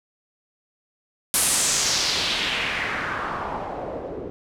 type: noise with low-pass filter sweep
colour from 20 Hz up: white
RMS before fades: -25 dBFS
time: 1.34-4.3 s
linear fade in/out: 0 ms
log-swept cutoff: 11000 to 390 Hz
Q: 2.3
effects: none